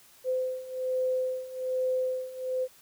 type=beating tone pair; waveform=sine; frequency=512 / 513.2 Hz; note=C5 / C5; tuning=-38 / -34 cents; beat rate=1.2 Hz; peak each=-32 / -29 dBFS; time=0.24-2.68 s; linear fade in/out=50 ms; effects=white hiss -57 dBFS RMS until 2.81 s